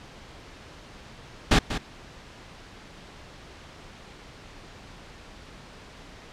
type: noise with echo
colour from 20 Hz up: pink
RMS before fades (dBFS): -17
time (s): 1.51-1.59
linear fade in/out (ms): 5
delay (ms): 190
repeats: 1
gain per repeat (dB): -11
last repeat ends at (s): 1.78
effects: pink hiss -46 dBFS RMS until 6.32 s + low-pass 5000 Hz 12 dB/octave